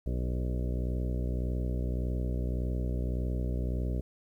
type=harmonic tone with a mistuned harmonic; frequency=61.74 Hz; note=B1; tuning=in tune; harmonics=1 / 2 / 3 / 4 / 5 / 6 / 7 / 8 / 9 / 10; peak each=-30 / -36 / -40 / -42 / -44 / -46 / -47 / -48 / -49 / -50 dBFS; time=0.06-4.01 s; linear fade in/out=5 ms; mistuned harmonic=7; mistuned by=-30 cents; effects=11-bit